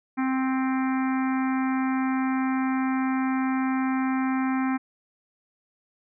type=harmonic tone; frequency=262.3 Hz; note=C4; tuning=4 cents sharp; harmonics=1 / 3 / 4 / 5 / 6 / 7 / 8 / 9; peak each=-23 / -33 / -35 / -37 / -39 / -40 / -41 / -42 dBFS; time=0.17-4.78 s; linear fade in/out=20 ms; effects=none